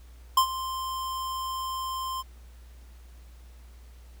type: tone with ADSR envelope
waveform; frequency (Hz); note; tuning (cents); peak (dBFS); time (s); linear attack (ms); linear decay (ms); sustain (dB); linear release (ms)
square; 1046.5; C6; 0; -16; 0.37-2.23; 5; 84; -15; 29
effects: added 60 Hz sine -46 dBFS peak until 4.2 s + pink hiss -60 dBFS RMS until 4.2 s